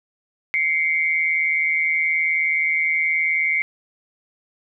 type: tone pair together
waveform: sine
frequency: 2096 / 2255 Hz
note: C7 / C#7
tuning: +2 / +29 cents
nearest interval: minor second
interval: 127 cents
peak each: -19 / -22 dBFS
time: 0.54-3.62 s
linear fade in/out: 0 ms
effects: none